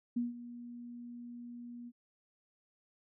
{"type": "tone with ADSR envelope", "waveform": "sine", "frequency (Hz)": 240, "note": "B3", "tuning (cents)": -49, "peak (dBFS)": -29, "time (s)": [0.16, 1.92], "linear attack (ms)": 10, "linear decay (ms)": 160, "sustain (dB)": -15, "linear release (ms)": 44, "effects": []}